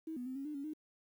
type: tone with pitch steps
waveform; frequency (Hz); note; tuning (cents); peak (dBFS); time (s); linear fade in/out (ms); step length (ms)
sine; 320.4 / 246.7 / 258.9 / 274.2 / 300.7 / 279.1 / 307.7; E4 / B3 / C4 / C#4 / D4 / C#4 / D#4; -49 / -2 / -18 / -19 / +41 / +12 / -19; -39; 0.07-0.735; 5; 95
effects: 11-bit